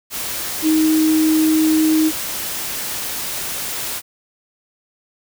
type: tone in noise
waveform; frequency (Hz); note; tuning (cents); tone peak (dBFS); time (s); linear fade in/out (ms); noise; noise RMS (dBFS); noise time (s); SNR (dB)
sine; 313.9; D#4; +15; -12; 0.62-2.12; 50; white; -25; 0.1-4.02; +10
effects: none